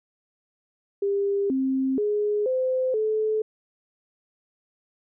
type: tone with pitch steps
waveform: sine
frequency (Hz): 399.8 / 264.9 / 417 / 515 / 433.4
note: G4 / C4 / G#4 / C5 / A4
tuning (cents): +34 / +22 / +7 / -28 / -26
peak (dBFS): -21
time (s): 1.02-3.42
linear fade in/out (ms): 5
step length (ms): 480
effects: none